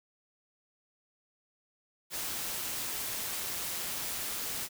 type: noise with amplitude modulation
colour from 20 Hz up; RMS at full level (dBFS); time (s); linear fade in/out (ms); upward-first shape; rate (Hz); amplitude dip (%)
white; -35; 2.1-4.69; 50; sine; 173; 25
effects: none